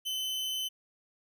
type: tone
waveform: 40% pulse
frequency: 3043 Hz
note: F#7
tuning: 48 cents sharp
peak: -31 dBFS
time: 0.05-0.69 s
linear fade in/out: 20 ms
effects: none